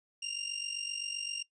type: tone with amplitude modulation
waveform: 25% pulse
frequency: 2794 Hz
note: F7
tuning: in tune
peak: -28 dBFS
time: 0.22-1.43 s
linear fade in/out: 10 ms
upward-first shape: sine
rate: 47.7 Hz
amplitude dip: 70%
effects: noise-tail reverb RT60 0.1 s tail -19 dB re dry + resampled to 22050 Hz